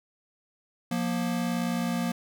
square tone pair together, 176.9 / 236.1 Hz, F3 / A#3, +23 / +22 cents, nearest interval perfect fourth, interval 499 cents, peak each -31 / -29 dBFS, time 0.91-2.12 s, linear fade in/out 5 ms, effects none

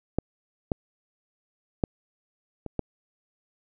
clicks, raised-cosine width 2 ms, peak -10 / -11 / -9 / -21 / -13 dBFS, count 5, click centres 0.186 / 0.718 / 1.838 / 2.663 / 2.793 s, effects none

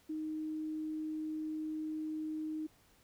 sine tone, 311.1 Hz, D#4, in tune, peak -36 dBFS, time 0.09-2.67 s, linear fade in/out 10 ms, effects pink hiss -67 dBFS RMS until 3.03 s

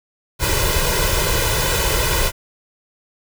pink noise with comb filter, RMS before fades -18 dBFS, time 0.39-2.32 s, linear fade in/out 50 ms, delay 2 ms, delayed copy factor +0.9, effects none

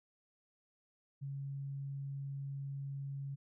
sine tone, 138.59 Hz, C#3, in tune, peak -39 dBFS, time 1.21-3.36 s, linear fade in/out 20 ms, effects none

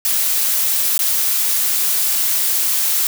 blue noise with dropouts, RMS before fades -17 dBFS, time 0.05-3.07 s, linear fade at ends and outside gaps 1 ms, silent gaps 0.978-0.991 s, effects none

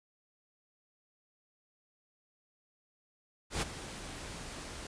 pink noise with ADSR envelope, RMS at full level -31 dBFS, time 3.5-4.87 s, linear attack 120 ms, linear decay 17 ms, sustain -13 dB, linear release 4 ms, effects resampled to 22050 Hz

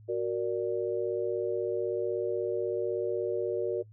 sine chord, Gb augmented, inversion none, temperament equal, 370 / 466.2 / 587.3 Hz, Gb4 / Bb4 / D5, 0 / 0 / 0 cents, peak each -31 / -31 / -35 dBFS, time 0.08-3.83 s, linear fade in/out 20 ms, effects noise-tail reverb RT60 0.1 s tail -22 dB re dry + added 107 Hz sine -50 dBFS peak until 3.92 s

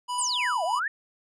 square tone with tremolo, 986 Hz, B5, 3 cents flat, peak -28 dBFS, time 0.08-0.8 s, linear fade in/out 20 ms, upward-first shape sine, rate 3.2 Hz, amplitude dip 45%
sine exponential two-way sweep, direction down then up, 9920 to 620 to 1873 Hz, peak -25 dBFS, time 0.18-0.88 s, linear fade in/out 5 ms, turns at 0.64 s
effects resampled to 24000 Hz

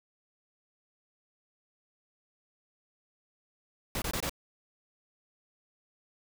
pink noise bursts, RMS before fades -33 dBFS, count 4, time 3.95-4.295 s, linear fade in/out 2 ms, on 69 ms, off 23 ms, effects none

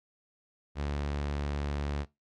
sawtooth tone, 72.1 Hz, D2, 31 cents flat, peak -27 dBFS, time 0.75-2.06 s, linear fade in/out 50 ms, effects noise-tail reverb RT60 0.2 s tail -20 dB re dry + low-pass 5000 Hz 12 dB/octave

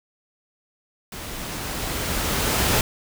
pink noise with level ramp, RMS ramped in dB -35 to -19 dBFS, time 1.12-2.81 s, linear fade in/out 2 ms, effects none

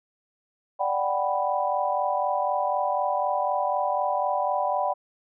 sine chord, G major seventh, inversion second, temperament equal, 587.3 / 740 / 784 / 987.8 Hz, D5 / F#5 / G5 / B5, 0 / 0 / 0 / 0 cents, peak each -28 dBFS, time 0.79-4.94 s, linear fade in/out 20 ms, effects none

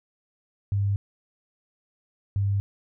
sine tone pair in turn, 100 / 99.65 Hz, G2 / G2, +35 / +29 cents, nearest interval unison, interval 6 cents, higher first, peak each -21 / -21 dBFS, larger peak neither, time 0.72-0.96 / 2.36-2.6 s, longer neither, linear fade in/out 0 ms, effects none

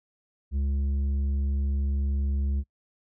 sine tone with tanh clipping, 69.5 Hz, C#2, 5 cents sharp, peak -25 dBFS, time 0.51-2.64 s, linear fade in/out 50 ms, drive 7 dB, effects noise-tail reverb RT60 0.1 s tail -25 dB re dry

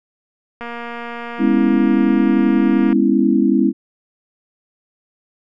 click train, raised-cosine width 0.5 ms, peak -15 dBFS, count 548, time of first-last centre 0.61-2.928 s, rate 236 Hz
sine chord, C# minor seventh, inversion second, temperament equal with one note detuned, 204.4 / 246.9 / 277.2 / 329.6 Hz, G#3 / B3 / C#4 / E4, -27 / 0 / 0 / 0 cents, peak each -17 dBFS, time 1.38-3.73 s, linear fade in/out 50 ms
effects none

